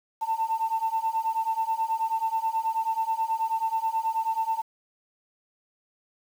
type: beating tone pair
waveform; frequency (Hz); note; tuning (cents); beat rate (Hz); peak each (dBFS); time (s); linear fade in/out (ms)
sine; 890 / 899.3; A5 / A5; +20 / +38; 9.3; -27 / -26; 0.21-4.62; 20
effects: tanh soft clip ceiling -18 dBFS + 8-bit